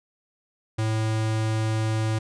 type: tone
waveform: square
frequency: 110 Hz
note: A2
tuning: in tune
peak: -23 dBFS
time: 0.78-2.19 s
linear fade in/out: 10 ms
effects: resampled to 22050 Hz